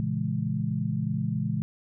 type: chord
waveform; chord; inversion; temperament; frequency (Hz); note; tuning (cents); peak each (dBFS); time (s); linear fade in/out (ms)
sine; A# half-diminished seventh; none; just; 116.54 / 139.85 / 167.82 / 209.8; A#2 / C#3 / E3 / G#3; 0 / +16 / +31 / +18; -31; 0-1.62; 0
effects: none